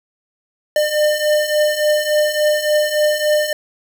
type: beating tone pair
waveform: square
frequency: 600 / 603.5 Hz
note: D5 / D5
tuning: +37 / +47 cents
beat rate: 3.5 Hz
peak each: -20 / -16 dBFS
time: 0.76-3.53 s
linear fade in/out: 2 ms
effects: none